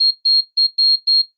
sine tone bursts at uneven times, 4249 Hz, C8, 26 cents sharp, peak -10 dBFS, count 5, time 0-0.11 / 0.25-0.41 / 0.57-0.67 / 0.78-0.96 / 1.07-1.22 s, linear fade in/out 10 ms, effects noise-tail reverb RT60 0.2 s tail -21 dB re dry + Opus 24 kbps

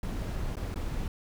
brown noise with dropouts, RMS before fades -33 dBFS, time 0.03-1.08 s, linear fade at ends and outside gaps 2 ms, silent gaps 0.556-0.568 / 0.743-0.758 s, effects none

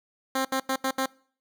10% pulse tone bursts at uneven times, 264.9 Hz, C4, 22 cents sharp, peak -16 dBFS, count 5, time 0.35-0.45 / 0.52-0.6 / 0.69-0.76 / 0.84-0.91 / 0.98-1.06 s, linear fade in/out 5 ms, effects noise-tail reverb RT60 0.5 s tail -24 dB re dry

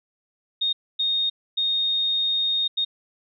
sine tone bursts at uneven times, 3700 Hz, A#7, 14 cents flat, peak -20 dBFS, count 4, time 0.61-0.73 / 0.99-1.3 / 1.57-2.68 / 2.77-2.85 s, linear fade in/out 10 ms, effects none

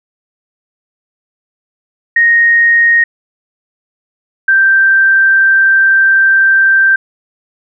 sine tone pair in turn, 1864.7 / 1568 Hz, A#6 / G6, 0 / 0 cents, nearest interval minor third, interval 300 cents, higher first, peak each -5 dBFS, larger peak neither, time 2.16-3.04 / 4.48-6.96 s, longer second, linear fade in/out 5 ms, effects none

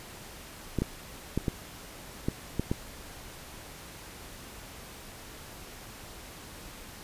clicks, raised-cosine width 3 ms, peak -14 dBFS, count 7, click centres 0.787 / 0.82 / 1.376 / 1.482 / 2.285 / 2.596 / 2.715 s, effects pink hiss -46 dBFS RMS until 7.03 s + resampled to 32000 Hz

